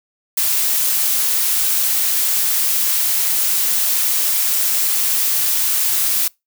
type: noise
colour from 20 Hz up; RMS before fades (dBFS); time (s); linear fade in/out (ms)
blue; -17; 0.37-6.28; 5
effects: noise-tail reverb RT60 0.2 s tail -25 dB re dry